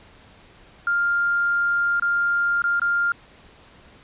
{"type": "tone with dropouts", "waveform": "sine", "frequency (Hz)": 1400, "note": "F6", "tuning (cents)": 4, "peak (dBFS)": -18, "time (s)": [0.87, 3.12], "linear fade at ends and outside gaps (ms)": 2, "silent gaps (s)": [[1.998, 2.022], [2.62, 2.64], [2.797, 2.817]], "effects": ["pink hiss -50 dBFS RMS until 4.03 s", "resampled to 8000 Hz"]}